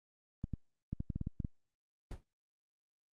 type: clicks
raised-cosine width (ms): 5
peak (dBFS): -25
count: 10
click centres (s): 0.441 / 0.537 / 0.93 / 1.004 / 1.102 / 1.16 / 1.213 / 1.271 / 1.402 / 1.448
type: noise with exponential decay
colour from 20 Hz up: brown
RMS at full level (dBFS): -37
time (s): 2.11-2.24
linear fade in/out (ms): 5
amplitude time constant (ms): 28
effects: Opus 24 kbps